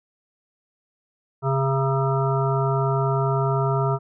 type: harmonic tone with a mistuned harmonic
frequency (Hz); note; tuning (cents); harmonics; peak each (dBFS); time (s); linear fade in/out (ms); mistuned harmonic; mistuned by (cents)
135.2; C#3; -43; 1 / 3 / 5 / 7 / 9 / 10; -21 / -26 / -28 / -29 / -31 / -31; 1.42-3.99; 50; 10; -33
effects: none